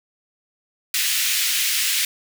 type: high-pass noise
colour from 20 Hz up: pink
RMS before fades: -21 dBFS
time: 0.94-2.05 s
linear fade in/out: 2 ms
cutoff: 2100 Hz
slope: 24 dB/octave
effects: none